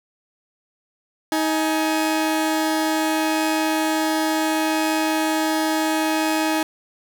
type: tone pair together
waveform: sawtooth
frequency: 315.2 / 840.3 Hz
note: D#4 / G#5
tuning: +23 / +20 cents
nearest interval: octave + perfect fourth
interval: 1697 cents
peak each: -16 / -21 dBFS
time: 1.32-6.63 s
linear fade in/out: 2 ms
effects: none